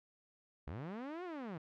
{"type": "linear two-way sweep", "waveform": "sawtooth", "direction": "up then down", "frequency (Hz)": [60.9, 373.4, 149.8], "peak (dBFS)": -38, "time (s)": [0.67, 1.58], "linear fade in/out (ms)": 5, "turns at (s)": 1.24, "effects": ["low-pass 2000 Hz 12 dB/octave"]}